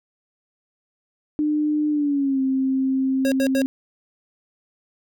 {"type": "tone with pitch glide", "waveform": "sine", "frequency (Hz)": [300.9, 265], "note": ["D4", "C4"], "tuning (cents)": [42, 22], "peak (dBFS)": -18, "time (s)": [1.39, 3.66], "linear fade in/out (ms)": 0, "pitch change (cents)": -220, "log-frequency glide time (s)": [1.9, 2.41]}
{"type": "tone bursts", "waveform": "square", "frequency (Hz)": 545, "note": "C#5", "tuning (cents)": -29, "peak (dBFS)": -22, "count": 3, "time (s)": [3.25, 3.618], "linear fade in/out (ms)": 0, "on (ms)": 68, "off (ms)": 82}
{"effects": []}